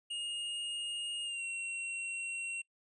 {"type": "tone with pitch glide", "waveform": "square", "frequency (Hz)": [2849, 2733], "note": ["F7", "F7"], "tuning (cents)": [34, -38], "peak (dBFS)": -37, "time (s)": [0.1, 2.62], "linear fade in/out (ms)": 10, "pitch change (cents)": -72, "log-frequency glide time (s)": [1.24, 1.43], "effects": ["noise-tail reverb RT60 0.1 s tail -24 dB re dry", "resampled to 22050 Hz"]}